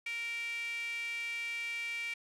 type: tone with high-pass filter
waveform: sawtooth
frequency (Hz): 466.2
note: A#4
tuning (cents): 0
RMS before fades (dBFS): -38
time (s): 0.06-2.14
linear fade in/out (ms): 5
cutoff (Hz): 2300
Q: 9.7
effects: low-pass 11000 Hz 12 dB/octave